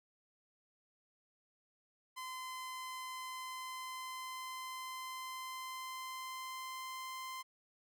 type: tone with pitch glide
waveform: sawtooth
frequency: 1029 to 1039.8 Hz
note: C6 to C6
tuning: -29 to -11 cents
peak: -39 dBFS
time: 2.16-7.43 s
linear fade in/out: 20 ms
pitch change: +18 cents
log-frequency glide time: 3.15-7.2 s
effects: none